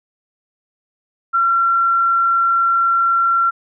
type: tone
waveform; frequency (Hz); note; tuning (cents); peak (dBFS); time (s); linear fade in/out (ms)
sine; 1364; F6; -41; -12; 1.33-3.51; 20
effects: none